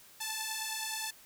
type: beating tone pair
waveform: 5% pulse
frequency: 871 / 880.5 Hz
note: A5 / A5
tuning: -18 / +1 cents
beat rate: 9.5 Hz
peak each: -27 / -25 dBFS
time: 0.2-1.11 s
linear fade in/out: 10 ms
effects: white hiss -57 dBFS RMS until 1.25 s